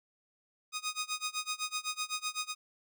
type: tone with tremolo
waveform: 10% pulse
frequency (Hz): 1244.5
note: D#6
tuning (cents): 0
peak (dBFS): -23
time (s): 0.72-2.55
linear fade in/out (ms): 50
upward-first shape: sine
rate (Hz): 7.9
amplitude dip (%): 95
effects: none